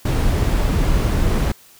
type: noise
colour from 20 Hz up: brown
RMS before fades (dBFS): -17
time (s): 0.05-1.52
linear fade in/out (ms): 5
effects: white hiss -48 dBFS RMS until 1.79 s